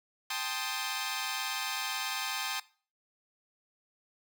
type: chord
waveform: 10% pulse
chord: A half-diminished seventh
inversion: third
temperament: equal with one note detuned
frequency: 789.4 / 880 / 1046.5 / 1244.5 Hz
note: G5 / A5 / C6 / Eb6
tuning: +12 / 0 / 0 / 0 cents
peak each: -30 dBFS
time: 0.3-2.6 s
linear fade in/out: 5 ms
effects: noise-tail reverb RT60 0.4 s tail -20 dB re dry